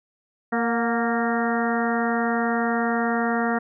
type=harmonic tone with a mistuned harmonic; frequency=231.9 Hz; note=A#3; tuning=9 cents flat; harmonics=1 / 2 / 3 / 4 / 5 / 6 / 7 / 8; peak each=-24 / -28 / -27 / -33 / -33 / -30 / -35 / -31 dBFS; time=0.52-3.59 s; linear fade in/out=10 ms; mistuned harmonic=3; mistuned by=+40 cents; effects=none